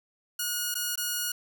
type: tone with dropouts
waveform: 5% pulse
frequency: 1445 Hz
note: F#6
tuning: 41 cents flat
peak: -17 dBFS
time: 0.39-1.32 s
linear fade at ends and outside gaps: 5 ms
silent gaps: 0.743-0.752 / 0.957-0.975 s
effects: none